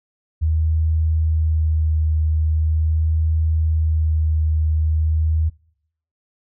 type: tone with vibrato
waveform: sine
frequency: 78.8 Hz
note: D#2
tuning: 23 cents sharp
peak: -15 dBFS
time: 0.41-5.5 s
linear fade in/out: 20 ms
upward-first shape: sine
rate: 0.42 Hz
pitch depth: 15 cents each way
effects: noise-tail reverb RT60 0.7 s tail -24 dB re dry